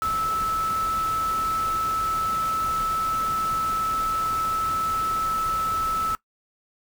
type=tone in noise; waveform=sine; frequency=1309 Hz; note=E6; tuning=13 cents flat; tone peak=-22 dBFS; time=0.02-6.15 s; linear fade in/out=0 ms; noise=pink; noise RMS=-36 dBFS; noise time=0.02-6.15 s; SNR=+11 dB; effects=noise-tail reverb RT60 0.1 s tail -19 dB re dry